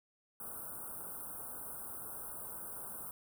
white band-stop noise, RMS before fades -45 dBFS, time 0.4-3.11 s, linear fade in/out 2 ms, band 1500 to 8500 Hz, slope 96 dB/octave, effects none

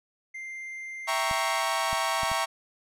triangle tone, 2094 Hz, C7, 1 cent sharp, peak -34 dBFS, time 0.34-1.61 s, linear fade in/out 10 ms
sawtooth chord, E diminished seventh, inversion none, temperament equal, 659.3 / 784 / 932.3 / 1108.7 Hz, E5 / G5 / Bb5 / Db6, 0 / 0 / 0 / 0 cents, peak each -28 / -29 / -27 / -26 dBFS, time 1.07-2.46 s, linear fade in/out 20 ms
clicks, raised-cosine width 5 ms, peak -26 dBFS, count 4, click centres 1.312 / 1.93 / 2.233 / 2.316 s
effects low-pass 12000 Hz 12 dB/octave

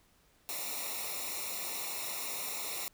white noise with comb filter, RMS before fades -38 dBFS, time 0.49-2.88 s, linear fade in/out 0 ms, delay 0.63 ms, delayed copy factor -0.9, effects pink hiss -67 dBFS RMS until 2.93 s

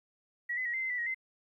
sine tone with pitch steps, 1923 / 2023 / 1905 / 2076 / 2064 / 1973 / 1891 / 2064 Hz, B6 / B6 / A#6 / C7 / C7 / B6 / A#6 / C7, -47 / +41 / +37 / -14 / -24 / -2 / +24 / -24 cents, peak -31 dBFS, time 0.49-1.146 s, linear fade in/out 10 ms, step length 82 ms, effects 12-bit

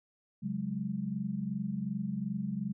sine chord, C# suspended fourth, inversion none, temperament equal with one note detuned, 136.68 / 185 / 207.7 Hz, C#3 / F#3 / G#3, -24 / 0 / 0 cents, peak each -40 / -36 / -35 dBFS, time 0.42-2.73 s, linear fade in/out 20 ms, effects none

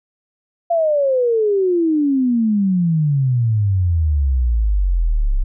sine exponential sweep, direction down, 692 to 31.83 Hz, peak -13 dBFS, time 0.7-5.44 s, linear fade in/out 10 ms, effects none

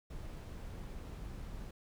brown noise, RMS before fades -45 dBFS, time 0.1-1.71 s, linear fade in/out 5 ms, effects none

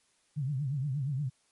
sine tone with vibrato, 138.59 Hz, C#3, in tune, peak -29 dBFS, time 0.36-1.3 s, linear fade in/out 20 ms, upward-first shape triangle, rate 8.5 Hz, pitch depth 190 cents each way, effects white hiss -70 dBFS RMS until 1.51 s + MP3 48 kbps

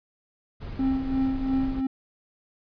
brown noise, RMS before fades -34 dBFS, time 0.6-1.82 s, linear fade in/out 20 ms
triangle tone with tremolo, 265.4 Hz, C4, 25 cents sharp, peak -18 dBFS, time 0.79-1.87 s, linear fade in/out 5 ms, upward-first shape triangle, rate 2.9 Hz, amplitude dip 70%
effects resampled to 11025 Hz

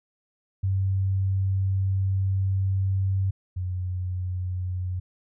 sine tone pair in turn, 96.1 / 91.22 Hz, G2 / F#2, -34 / -24 cents, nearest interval minor second, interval 90 cents, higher first, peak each -21 / -26 dBFS, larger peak first, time 0.63-3.31 / 3.56-5 s, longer first, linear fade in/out 10 ms, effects none

